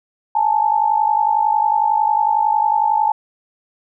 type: tone pair together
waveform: sine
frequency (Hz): 841 / 892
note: G#5 / A5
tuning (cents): +22 / +23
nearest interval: minor second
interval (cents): 101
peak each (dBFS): -16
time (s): 0.35-3.12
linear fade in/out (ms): 5
effects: none